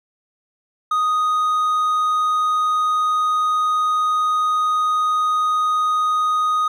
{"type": "tone", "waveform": "triangle", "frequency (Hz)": 1244.5, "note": "D#6", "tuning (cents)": 0, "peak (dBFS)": -14, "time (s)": [0.91, 6.68], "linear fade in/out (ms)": 5, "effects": []}